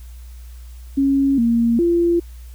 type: tone with pitch steps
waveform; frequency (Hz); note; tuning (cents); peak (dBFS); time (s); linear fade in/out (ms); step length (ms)
sine; 274.8 / 232.9 / 342.7; C#4 / A#3 / F4; -15 / -1 / -33; -13; 0.97-2.2; 10; 410
effects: added 60 Hz sine -34 dBFS peak until 2.54 s + white hiss -52 dBFS RMS until 2.54 s